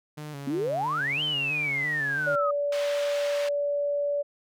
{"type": "tone with vibrato", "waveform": "sawtooth", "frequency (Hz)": 145.5, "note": "D3", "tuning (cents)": -16, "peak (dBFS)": -32, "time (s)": [0.17, 2.36], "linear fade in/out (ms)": 10, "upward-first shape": "square", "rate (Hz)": 3, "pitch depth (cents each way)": 62}
{"type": "exponential two-way sweep", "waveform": "sine", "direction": "up then down", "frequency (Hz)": [260, 3154, 1224], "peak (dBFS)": -25, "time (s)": [0.47, 2.51], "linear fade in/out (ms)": 5, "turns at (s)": 1.23}
{"type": "tone", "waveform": "sine", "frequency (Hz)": 576, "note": "D5", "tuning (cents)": -34, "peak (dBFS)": -24, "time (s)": [2.26, 4.23], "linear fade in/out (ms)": 20}
{"type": "band-pass noise", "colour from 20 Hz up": "white", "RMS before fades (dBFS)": -38, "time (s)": [2.72, 3.49], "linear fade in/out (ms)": 5, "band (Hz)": [880, 3300], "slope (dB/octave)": 12}
{"effects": []}